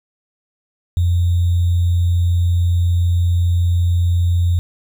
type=tone with sample-and-hold; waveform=sine; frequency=87.31 Hz; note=F2; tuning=in tune; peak=-12 dBFS; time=0.97-4.59 s; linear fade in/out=0 ms; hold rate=3675 Hz; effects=none